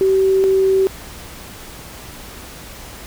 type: tone pair in turn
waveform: sine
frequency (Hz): 383.4 / 383.4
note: G4 / G4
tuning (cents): -38 / -38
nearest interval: unison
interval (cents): 0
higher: neither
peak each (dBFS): -11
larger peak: neither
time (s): 0.01-0.44 / 0.44-0.87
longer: neither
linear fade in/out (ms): 0
effects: added 60 Hz sine -43 dBFS peak until 3.06 s + pink hiss -36 dBFS RMS until 3.06 s